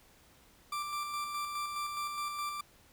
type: tone with tremolo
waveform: 40% pulse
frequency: 1177 Hz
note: D6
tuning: 3 cents sharp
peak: -33 dBFS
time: 0.72-2.61 s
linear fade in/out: 5 ms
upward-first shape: square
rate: 4.8 Hz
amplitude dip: 35%
effects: pink hiss -62 dBFS RMS until 2.92 s